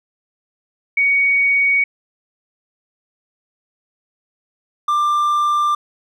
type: tone pair in turn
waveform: sine / triangle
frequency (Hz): 2241 / 1187.1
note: C#7 / D6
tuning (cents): +18 / +18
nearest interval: major seventh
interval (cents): 1100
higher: first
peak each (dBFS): -12 / -12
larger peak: neither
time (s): 0.97-1.84 / 4.88-5.75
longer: neither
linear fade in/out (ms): 5
effects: none